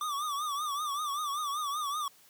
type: tone with vibrato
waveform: square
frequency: 1174.7 Hz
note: D6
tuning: in tune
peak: -32 dBFS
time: 0.01-2.08 s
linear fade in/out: 2 ms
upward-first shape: triangle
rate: 5.2 Hz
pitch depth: 120 cents each way
effects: white hiss -60 dBFS RMS until 2.29 s + high-pass 100 Hz 12 dB/octave